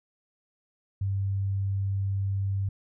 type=tone; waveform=sine; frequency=98 Hz; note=G2; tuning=in tune; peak=-25 dBFS; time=1.01-2.69 s; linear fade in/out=5 ms; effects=none